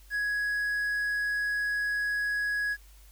triangle tone with quantisation, 1669 Hz, G#6, 8 cents sharp, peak -25 dBFS, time 0.1-2.77 s, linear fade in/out 50 ms, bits 9, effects added 50 Hz sine -51 dBFS peak until 3.11 s + white hiss -60 dBFS RMS until 3.11 s

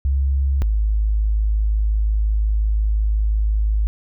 sine tone pair in turn, 68 / 52.83 Hz, C#2 / G#1, -33 / +30 cents, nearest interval major third, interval 437 cents, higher first, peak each -15 dBFS, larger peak neither, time 0.05-0.62 / 0.62-3.87 s, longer second, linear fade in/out 0 ms, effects none

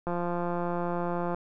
click train, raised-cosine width 1 ms, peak -18 dBFS, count 223, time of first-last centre 0.07-1.346 s, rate 174 Hz, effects none

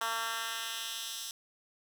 10% pulse tone with high-pass filter sweep, 227.3 Hz, A#3, 43 cents flat, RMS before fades -37 dBFS, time 0.01-1.31 s, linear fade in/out 2 ms, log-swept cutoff 1100 to 4700 Hz, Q 1.2, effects none

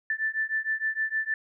sine beating tone pair, 1760 / 1766.5 Hz, A6 / A6, 0 / +6 cents, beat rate 6.5 Hz, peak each -29 / -29 dBFS, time 0.1-1.34 s, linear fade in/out 2 ms, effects none

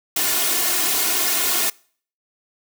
white noise with comb filter, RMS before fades -20 dBFS, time 0.16-1.7 s, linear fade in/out 5 ms, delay 2.8 ms, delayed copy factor +0.85, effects noise-tail reverb RT60 0.5 s tail -25 dB re dry + high-pass 150 Hz 12 dB/octave

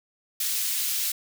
white high-pass noise, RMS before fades -27 dBFS, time 0.4-1.12 s, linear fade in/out 5 ms, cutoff 2700 Hz, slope 12 dB/octave, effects none

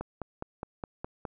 click train, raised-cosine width 1 ms, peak -21 dBFS, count 7, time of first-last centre 0.01-1.252 s, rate 4.83 Hz, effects none

